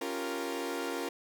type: chord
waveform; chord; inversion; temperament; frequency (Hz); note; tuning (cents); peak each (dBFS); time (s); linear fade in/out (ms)
sawtooth; G half-diminished seventh; second; equal; 277.2 / 349.2 / 392 / 466.2; Db4 / F4 / G4 / Bb4; 0 / 0 / 0 / 0; -35 / -34 / -40 / -34; 0.01-1.09; 5
effects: none